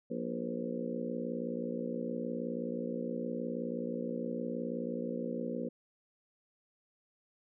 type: harmonic tone with a mistuned harmonic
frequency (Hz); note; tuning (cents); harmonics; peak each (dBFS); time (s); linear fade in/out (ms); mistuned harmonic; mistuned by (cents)
59.1; A#1; +24; 3 / 4 / 5 / 6 / 7 / 8 / 9; -43 / -38 / -44 / -45 / -45 / -41 / -43; 0.1-5.69; 10; 8; +47
effects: none